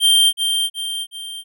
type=tone with echo; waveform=square; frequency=3163 Hz; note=G7; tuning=15 cents sharp; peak=-11 dBFS; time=0-0.33 s; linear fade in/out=50 ms; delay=370 ms; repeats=3; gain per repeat=-6 dB; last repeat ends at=1.44 s; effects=none